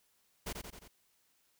pink noise with echo, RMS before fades -39 dBFS, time 0.46-0.53 s, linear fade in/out 10 ms, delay 88 ms, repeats 4, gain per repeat -4 dB, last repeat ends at 0.882 s, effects white hiss -73 dBFS RMS until 1.59 s

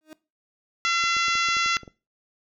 30% pulse tone with exponential growth, 311.1 Hz, D#4, in tune, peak -34 dBFS, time 0.01-0.13 s, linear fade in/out 1 ms, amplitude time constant 24 ms
harmonic tone, 680 Hz, F5, 46 cents flat, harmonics 2 / 3 / 4 / 5 / 6 / 7 / 8 / 9 / 10, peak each -24 / -26 / -28 / -31 / -34 / -36 / -37 / -36 / -42 dBFS, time 0.85-1.77 s, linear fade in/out 0 ms
clicks, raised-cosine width 2 ms, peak -29 dBFS, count 10, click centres 1.039 / 1.167 / 1.283 / 1.354 / 1.487 / 1.568 / 1.661 / 1.768 / 1.833 / 1.878 s
effects noise-tail reverb RT60 0.3 s tail -20 dB re dry

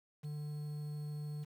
triangle tone with quantisation, 148.9 Hz, D3, 24 cents sharp, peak -37 dBFS, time 0.23-1.45 s, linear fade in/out 20 ms, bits 10, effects none

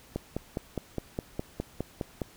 click train, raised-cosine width 2 ms, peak -17 dBFS, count 11, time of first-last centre 0.16-2.218 s, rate 4.86 Hz, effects pink hiss -55 dBFS RMS until 2.36 s

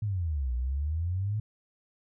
sine exponential two-way sweep, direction down then up, 110 to 59.4 to 110 Hz, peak -27 dBFS, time 0.02-1.4 s, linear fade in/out 5 ms, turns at 0.54 s, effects none

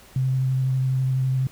sine tone with vibrato, 130.81 Hz, C3, in tune, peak -19 dBFS, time 0.16-1.47 s, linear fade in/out 2 ms, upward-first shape sine, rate 12 Hz, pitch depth 14 cents each way, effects pink hiss -49 dBFS RMS until 1.51 s

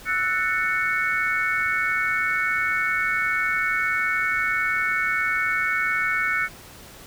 sine chord, F# minor seventh, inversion third, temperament equal with one note detuned, 1318.5 / 1480 / 1789.7 / 2217 Hz, E6 / F#6 / A6 / C#7, 0 / 0 / +29 / 0 cents, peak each -29 / -25 / -29 / -24 dBFS, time 0.05-6.49 s, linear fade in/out 50 ms, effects pink hiss -44 dBFS RMS until 7.06 s

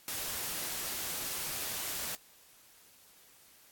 white noise, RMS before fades -37 dBFS, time 0.08-2.15 s, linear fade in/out 0 ms, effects white hiss -60 dBFS RMS until 3.71 s + AAC 64 kbps

